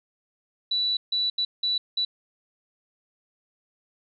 sine tone bursts at uneven times, 3951 Hz, B7, in tune, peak -22 dBFS, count 5, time 0.71-0.97 / 1.12-1.3 / 1.38-1.45 / 1.63-1.78 / 1.97-2.05 s, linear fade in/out 5 ms, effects none

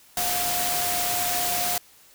sine tone in noise, 712 Hz, F5, 33 cents sharp, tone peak -29 dBFS, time 0.17-1.78 s, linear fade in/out 2 ms, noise white, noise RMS -26 dBFS, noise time 0.17-1.78 s, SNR -6 dB, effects white hiss -54 dBFS RMS until 2.14 s

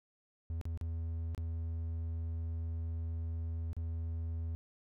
triangle tone with dropouts, 82.2 Hz, E2, 4 cents flat, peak -33 dBFS, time 0.5-4.55 s, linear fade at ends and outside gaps 0 ms, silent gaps 0.613-0.654 / 0.775-0.812 / 1.348-1.378 / 3.731-3.766 s, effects none

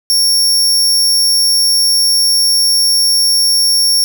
sawtooth tone, 5500 Hz, F8, 27 cents flat, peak -6 dBFS, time 0.1-4.04 s, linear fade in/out 0 ms, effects none

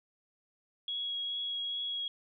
sine tone with vibrato, 3322 Hz, G#7, in tune, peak -33 dBFS, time 0.88-2.08 s, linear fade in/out 2 ms, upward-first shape triangle, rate 2.4 Hz, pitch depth 12 cents each way, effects none

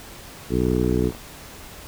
harmonic tone, 61.74 Hz, B1, in tune, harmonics 1 / 2 / 3 / 4 / 5 / 6 / 7, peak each -26 / -26 / -26 / -26 / -26 / -26 / -26 dBFS, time 0.49-1.12 s, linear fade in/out 50 ms
click train, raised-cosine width 1 ms, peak -25 dBFS, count 22, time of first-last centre 0.61-1.148 s, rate 39 Hz
effects pink hiss -41 dBFS RMS until 1.87 s

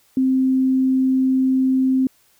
sine tone, 261.6 Hz, C4, in tune, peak -14 dBFS, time 0.17-2.07 s, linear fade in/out 2 ms, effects white hiss -58 dBFS RMS until 2.39 s

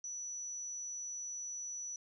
sine tone, 5920 Hz, F#8, in tune, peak -40 dBFS, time 0.04-1.96 s, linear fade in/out 2 ms, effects none

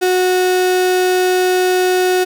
35% pulse tone, 366.8 Hz, F#4, 15 cents flat, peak -10 dBFS, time 0.01-2.25 s, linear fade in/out 20 ms, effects none

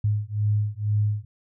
sine beating tone pair, 103.9 / 106 Hz, G#2 / G#2, +1 / +36 cents, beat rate 2.1 Hz, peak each -24 dBFS, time 0.04-1.25 s, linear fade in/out 5 ms, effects none

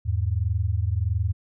sine tone pair together, 82.41 / 103.94 Hz, E2 / G#2, 0 / +2 cents, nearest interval major third, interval 402 cents, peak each -24 dBFS, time 0.05-1.33 s, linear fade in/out 20 ms, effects none

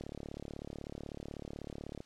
click train, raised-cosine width 2 ms, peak -29 dBFS, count 73, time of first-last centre 0.01-2.004 s, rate 36.1 Hz, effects white hiss -63 dBFS RMS until 2.05 s + low-pass 5000 Hz 12 dB/octave

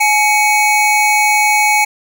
square tone pair together, 844 / 2234 Hz, G#5 / C#7, +28 / +13 cents, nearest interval octave + perfect fourth, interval 1685 cents, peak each -13 dBFS, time 0-1.85 s, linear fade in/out 10 ms, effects none

